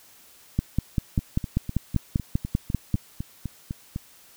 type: two click trains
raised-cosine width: 5 ms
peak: -9 / -17 dBFS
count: 13 / 12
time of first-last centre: 0.59-2.943 / 1.19-3.961 s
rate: 5.1 / 3.97 Hz
effects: white hiss -53 dBFS RMS until 4.36 s